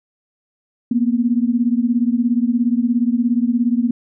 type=beating tone pair; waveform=sine; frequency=233.1 / 250.1 Hz; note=A#3 / B3; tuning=0 / +22 cents; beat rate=17 Hz; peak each=-16 / -18 dBFS; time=0.91-3.91 s; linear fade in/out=5 ms; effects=none